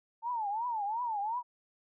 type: tone with vibrato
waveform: sine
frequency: 888 Hz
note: A5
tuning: 16 cents sharp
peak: -31 dBFS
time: 0.22-1.43 s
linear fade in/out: 50 ms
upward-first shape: triangle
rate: 2.8 Hz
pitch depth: 210 cents each way
effects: none